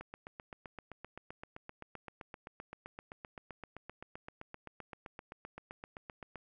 click train, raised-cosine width 0.5 ms, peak -30 dBFS, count 50, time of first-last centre 0.01-6.357 s, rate 7.72 Hz, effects none

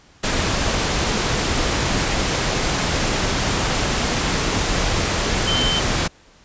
sine tone in noise, 3079 Hz, G7, 32 cents flat, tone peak -20 dBFS, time 5.47-5.8 s, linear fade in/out 10 ms, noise pink, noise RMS -20 dBFS, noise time 0.23-6.08 s, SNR -3 dB, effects pink hiss -51 dBFS RMS until 6.44 s + resampled to 16000 Hz

